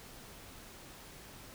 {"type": "silence", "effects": ["pink hiss -52 dBFS RMS until 1.54 s"]}